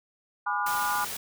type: chord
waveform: sine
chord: G# diminished seventh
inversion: none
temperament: just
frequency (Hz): 830.6 / 996.7 / 1196.1 / 1435.3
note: G#5 / B5 / D6 / F6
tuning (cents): 0 / +16 / +31 / +47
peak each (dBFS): -31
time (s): 0.46-1.05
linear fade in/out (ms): 10
type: noise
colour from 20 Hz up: white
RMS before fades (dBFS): -35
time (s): 0.66-1.17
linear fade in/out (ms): 5
effects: none